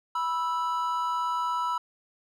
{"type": "tone pair together", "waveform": "triangle", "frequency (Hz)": [981.8, 1318.5], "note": ["B5", "E6"], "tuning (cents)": [-10, 0], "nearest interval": "perfect fourth", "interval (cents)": 510, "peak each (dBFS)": [-26, -28], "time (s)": [0.15, 1.78], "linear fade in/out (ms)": 5, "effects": []}